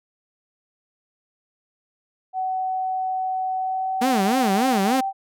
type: tone with pitch glide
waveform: sine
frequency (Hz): 751 to 777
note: F#5 to G5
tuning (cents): +26 to -16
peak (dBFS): -22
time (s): 2.33-5.13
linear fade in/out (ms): 50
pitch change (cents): +58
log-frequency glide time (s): 3.53-5
type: tone with vibrato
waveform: sawtooth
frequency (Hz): 226.7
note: A#3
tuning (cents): -48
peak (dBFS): -15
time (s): 4.01-5.01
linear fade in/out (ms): 10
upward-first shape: sine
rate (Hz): 3.4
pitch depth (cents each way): 290
effects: none